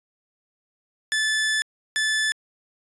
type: tone pair in turn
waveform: sawtooth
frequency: 1742 / 1742 Hz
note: A6 / A6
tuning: -18 / -18 cents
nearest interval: unison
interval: 0 cents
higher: neither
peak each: -17 dBFS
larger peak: neither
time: 1.12-1.62 / 1.96-2.32 s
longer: first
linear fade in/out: 0 ms
effects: resampled to 24000 Hz